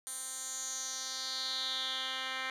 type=tone with band-pass filter sweep; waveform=10% pulse; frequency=261.6 Hz; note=C4; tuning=in tune; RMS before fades=-38 dBFS; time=0.07-2.5 s; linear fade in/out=0 ms; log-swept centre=9300 to 2400 Hz; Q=4; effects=none